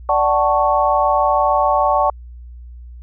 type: chord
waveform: sine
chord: D major seventh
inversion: none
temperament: equal with one note detuned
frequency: 587.3 / 753.4 / 880 / 1108.7 Hz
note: D5 / F#5 / A5 / C#6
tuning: 0 / +31 / 0 / 0 cents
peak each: -18 dBFS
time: 0.09-2.1 s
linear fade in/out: 2 ms
effects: added 60 Hz sine -33 dBFS peak until 3.02 s